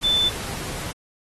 sine tone in noise, 3520 Hz, A7, in tune, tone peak -17 dBFS, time 0.03-0.3 s, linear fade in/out 20 ms, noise pink, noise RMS -32 dBFS, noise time 0.01-0.93 s, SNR +12 dB, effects AAC 32 kbps

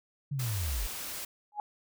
sine linear sweep, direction down, 146.83 to 39 Hz, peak -30 dBFS, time 0.31-0.87 s, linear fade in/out 10 ms
white noise, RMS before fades -39 dBFS, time 0.39-1.25 s, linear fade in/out 5 ms
sine tone with exponential growth, 834 Hz, G#5, 7 cents sharp, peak -27 dBFS, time 1.52-1.6 s, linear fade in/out 1 ms, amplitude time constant 17 ms
effects none

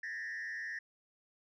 sine tone with frequency modulation, 1812 Hz, A#6, 50 cents flat, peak -36 dBFS, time 0.03-0.79 s, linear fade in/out 5 ms, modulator 107 Hz, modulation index 1.1, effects tanh soft clip ceiling -37 dBFS

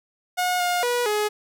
sawtooth tone with pitch steps, 723 / 712 / 485.8 / 420.8 Hz, F#5 / F5 / B4 / G#4, -40 / +33 / -29 / +23 cents, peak -17 dBFS, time 0.37-1.29 s, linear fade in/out 20 ms, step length 230 ms, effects none

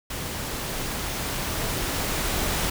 pink noise with level ramp, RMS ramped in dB -32 to -25 dBFS, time 0.1-2.7 s, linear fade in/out 5 ms, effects none

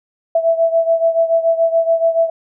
sine beating tone pair, 659.3 / 666.3 Hz, E5 / E5, 0 / +18 cents, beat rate 7 Hz, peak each -13 / -17 dBFS, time 0.35-2.3 s, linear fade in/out 5 ms, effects none

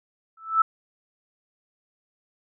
sine tone with exponential growth, 1317 Hz, E6, 2 cents flat, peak -12 dBFS, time 0.37-0.62 s, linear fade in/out 5 ms, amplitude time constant 54 ms, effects none

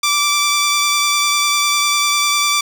10% pulse tone with vibrato, 1168 Hz, D6, 10 cents flat, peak -5 dBFS, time 0.03-2.61 s, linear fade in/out 5 ms, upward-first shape sine, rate 10 Hz, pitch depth 15 cents each way, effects none

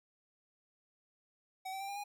square tone with pitch steps, 757 / 772 / 787.3 / 802.9 / 818.9 Hz, F#5 / G5 / G5 / G5 / G#5, +39 / -27 / +7 / +41 / -25 cents, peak -40 dBFS, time 1.65-2.04 s, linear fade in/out 10 ms, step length 78 ms, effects none

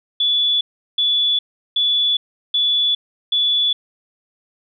sine tone bursts, 3440 Hz, A7, 40 cents flat, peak -14 dBFS, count 5, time 0.2-3.73 s, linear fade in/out 5 ms, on 410 ms, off 370 ms, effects none

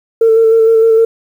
sine tone with vibrato, 449.9 Hz, A4, 39 cents sharp, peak -4 dBFS, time 0.21-1.05 s, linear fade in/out 5 ms, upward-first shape square, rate 6.5 Hz, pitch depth 18 cents each way, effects tanh soft clip ceiling -1 dBFS + 7-bit

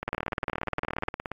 two click trains, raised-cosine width 0.5 ms, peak -17 / -12 dBFS, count 23 / 21, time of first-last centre 0.03-1.317 / 0.08-1.085 s, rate 17.1 / 19.9 Hz, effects AAC 48 kbps

